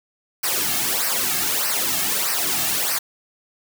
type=noise with flanger; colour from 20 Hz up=white; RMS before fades=-22 dBFS; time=0.43-2.99 s; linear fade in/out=10 ms; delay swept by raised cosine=0.28 to 2.08 ms; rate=1.6 Hz; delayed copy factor=-0.75; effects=none